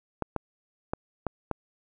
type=clicks; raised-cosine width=1 ms; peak=-14 dBFS; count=5; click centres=0.223 / 0.363 / 0.935 / 1.267 / 1.513 s; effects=none